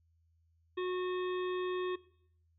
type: harmonic tone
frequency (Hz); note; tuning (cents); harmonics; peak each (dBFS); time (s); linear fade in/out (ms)
364.9; F#4; -24; 1 / 3 / 5 / 7 / 9 / 10; -33 / -43 / -47 / -50 / -52 / -53; 0.77-1.96; 10
effects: noise-tail reverb RT60 0.7 s tail -20 dB re dry + added 82 Hz sine -68 dBFS peak until 2.58 s